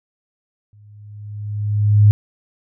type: tone with exponential growth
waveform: sine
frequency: 104.2 Hz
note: G#2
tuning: 6 cents sharp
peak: -5 dBFS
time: 0.73-2.11 s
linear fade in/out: 0 ms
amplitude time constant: 300 ms
effects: none